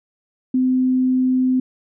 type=tone; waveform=sine; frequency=256.5 Hz; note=C4; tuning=34 cents flat; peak=-14 dBFS; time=0.54-1.6 s; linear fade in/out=5 ms; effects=none